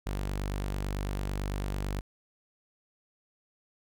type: tone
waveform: sawtooth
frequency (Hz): 49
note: G1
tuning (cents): 0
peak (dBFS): -27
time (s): 0.06-2.01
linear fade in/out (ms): 10
effects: none